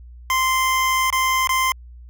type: tone with dropouts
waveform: 25% pulse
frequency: 1042 Hz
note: C6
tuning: 7 cents flat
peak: -13 dBFS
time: 0.3-1.72 s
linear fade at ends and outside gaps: 1 ms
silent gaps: 1.102-1.126 / 1.473-1.492 s
effects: added 60 Hz sine -38 dBFS peak until 2.09 s